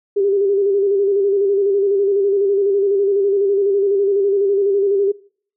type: tone with vibrato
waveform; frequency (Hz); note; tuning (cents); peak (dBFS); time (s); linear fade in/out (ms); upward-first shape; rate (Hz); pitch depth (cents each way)
sine; 397.5; G4; +24; -13; 0.16-5.12; 10; square; 12; 40
effects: noise-tail reverb RT60 0.5 s tail -22 dB re dry